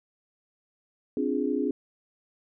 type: chord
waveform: sine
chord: D half-diminished seventh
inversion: third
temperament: equal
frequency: 261.6 / 293.7 / 349.2 / 415.3 Hz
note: C4 / D4 / F4 / Ab4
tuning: 0 / 0 / 0 / 0 cents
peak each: -29 / -29 / -33 / -30 dBFS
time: 1.17-1.71 s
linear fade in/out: 2 ms
effects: none